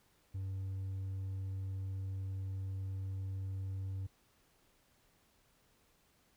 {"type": "tone with hard clipping", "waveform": "sine", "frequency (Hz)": 96, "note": "G2", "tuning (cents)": -36, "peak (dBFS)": -38, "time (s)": [0.34, 4.07], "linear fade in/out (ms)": 10, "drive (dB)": 2, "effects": ["pink hiss -71 dBFS RMS until 6.36 s"]}